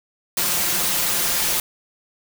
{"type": "noise with comb filter", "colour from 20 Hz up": "white", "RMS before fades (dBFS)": -21, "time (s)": [0.37, 1.6], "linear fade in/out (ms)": 2, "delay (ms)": 5.7, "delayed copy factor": 0.6, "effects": []}